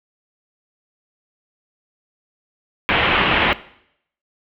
white low-pass noise, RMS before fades -17 dBFS, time 2.89-3.53 s, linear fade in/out 0 ms, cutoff 3100 Hz, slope 48 dB/octave, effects noise-tail reverb RT60 0.7 s tail -18 dB re dry

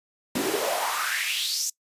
pink noise with high-pass filter sweep, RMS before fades -27 dBFS, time 0.35-1.7 s, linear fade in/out 5 ms, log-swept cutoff 250 to 6800 Hz, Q 4.3, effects noise-tail reverb RT60 0.1 s tail -22 dB re dry + resampled to 32000 Hz

